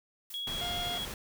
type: noise with exponential decay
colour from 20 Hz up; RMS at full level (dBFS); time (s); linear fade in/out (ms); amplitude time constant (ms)
blue; -43; 0.3-0.67; 5; 80
type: tone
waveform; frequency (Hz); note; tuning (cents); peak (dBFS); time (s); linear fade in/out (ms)
sine; 3327; G#7; +2; -34; 0.34-1.05; 0
type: noise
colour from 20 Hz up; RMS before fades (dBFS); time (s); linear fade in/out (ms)
pink; -40; 0.47-1.14; 2
type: harmonic tone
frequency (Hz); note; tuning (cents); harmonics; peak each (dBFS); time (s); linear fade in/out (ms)
704; F5; +14; 1 / 2 / 3 / 4 / 5 / 6 / 7 / 8 / 10; -38 / -47 / -47 / -49 / -49 / -53 / -56 / -57 / -61; 0.61-0.98; 5
effects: none